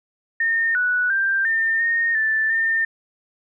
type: tone with pitch steps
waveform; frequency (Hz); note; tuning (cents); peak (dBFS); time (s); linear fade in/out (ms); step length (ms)
sine; 1826 / 1476 / 1579 / 1806 / 1845 / 1762 / 1809; A#6 / F#6 / G6 / A6 / A#6 / A6 / A6; -36 / -5 / +12 / +45 / -18 / +2 / +48; -17; 0.4-2.85; 5; 350
effects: none